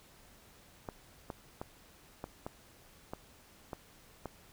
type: clicks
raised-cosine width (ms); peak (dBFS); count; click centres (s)
1; -25; 8; 0.888 / 1.302 / 1.615 / 2.241 / 2.465 / 3.135 / 3.732 / 4.257
effects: pink hiss -60 dBFS RMS until 4.52 s